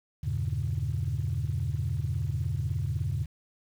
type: chord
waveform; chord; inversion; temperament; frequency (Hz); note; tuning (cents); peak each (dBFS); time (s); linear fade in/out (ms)
sine; E diminished seventh; none; just; 82.41 / 98.89 / 118.67 / 142.4; E2 / G2 / Bb2 / Db3; 0 / +16 / +31 / +47; -32; 0.23-3.26; 10
effects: tanh soft clip ceiling -20 dBFS + 9-bit